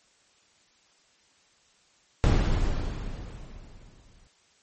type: noise with exponential decay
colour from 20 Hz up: brown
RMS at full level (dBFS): -18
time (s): 2.24-4.27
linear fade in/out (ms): 0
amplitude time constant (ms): 440
effects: white hiss -63 dBFS RMS until 4.62 s + MP3 32 kbps